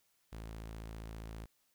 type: tone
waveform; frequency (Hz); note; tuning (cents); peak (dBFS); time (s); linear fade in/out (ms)
sawtooth; 55; A1; 0; -40; 0.32-1.46; 10
effects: white hiss -75 dBFS RMS until 1.74 s